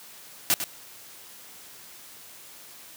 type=noise with echo; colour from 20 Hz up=white; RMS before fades=-21 dBFS; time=0.5-0.54 s; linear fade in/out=0 ms; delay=100 ms; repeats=1; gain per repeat=-9 dB; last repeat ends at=0.64 s; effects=white hiss -47 dBFS RMS until 2.96 s + high-pass 100 Hz 12 dB/octave